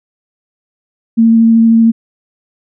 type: tone with vibrato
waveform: sine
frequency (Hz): 227.3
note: A#3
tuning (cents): -43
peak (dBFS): -4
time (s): 1.17-1.92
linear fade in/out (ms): 20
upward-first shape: sine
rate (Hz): 13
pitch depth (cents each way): 10
effects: none